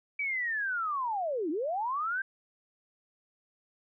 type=linear two-way sweep; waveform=sine; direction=down then up; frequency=2312 to 286.9 to 1599 Hz; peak=-29 dBFS; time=0.19-2.22 s; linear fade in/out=5 ms; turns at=1.5 s; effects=none